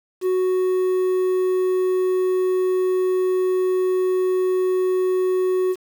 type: tone with quantisation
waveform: triangle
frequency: 370 Hz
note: F#4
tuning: in tune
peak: -15 dBFS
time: 0.21-5.76 s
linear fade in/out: 50 ms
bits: 7
effects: none